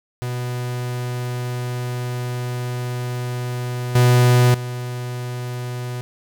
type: tone with level steps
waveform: 45% pulse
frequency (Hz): 123.47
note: B2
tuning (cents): 0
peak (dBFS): -23 / -11 / -25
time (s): 0.22-6.01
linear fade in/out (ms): 0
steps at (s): 3.95 / 4.54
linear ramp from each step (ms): 5
effects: 8-bit